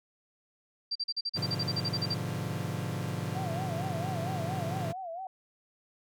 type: tone bursts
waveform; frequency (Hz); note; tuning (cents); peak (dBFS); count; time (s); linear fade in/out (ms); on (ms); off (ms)
sine; 4699; D8; 0; -29; 15; 0.91-2.145; 10; 45; 40
type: chord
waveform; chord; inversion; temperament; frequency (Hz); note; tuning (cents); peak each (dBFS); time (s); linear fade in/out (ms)
40% pulse; G# diminished seventh; none; equal with one note detuned; 103.83 / 124.55 / 146.83 / 174.61; G#2 / B2 / D3 / F3; 0 / +15 / 0 / 0; -37; 1.35-4.93; 20
type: tone with vibrato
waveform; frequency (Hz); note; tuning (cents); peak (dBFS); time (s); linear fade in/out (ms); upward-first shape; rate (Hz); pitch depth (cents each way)
sine; 710; F5; +28; -36; 3.35-5.27; 2; sine; 4.4; 140
effects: none